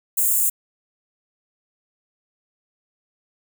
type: high-pass noise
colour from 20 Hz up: white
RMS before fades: -19 dBFS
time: 0.17-0.5 s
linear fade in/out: 10 ms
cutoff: 6900 Hz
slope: 96 dB/octave
effects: none